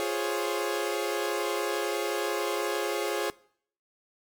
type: chord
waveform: sawtooth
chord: Db major seventh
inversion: first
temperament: equal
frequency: 349.2 / 415.3 / 523.3 / 554.4 Hz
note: F4 / Ab4 / C5 / Db5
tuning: 0 / 0 / 0 / 0 cents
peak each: -29 / -27 / -32 / -30 dBFS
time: 0-3.3 s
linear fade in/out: 0 ms
effects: noise-tail reverb RT60 0.6 s tail -22 dB re dry + MP3 96 kbps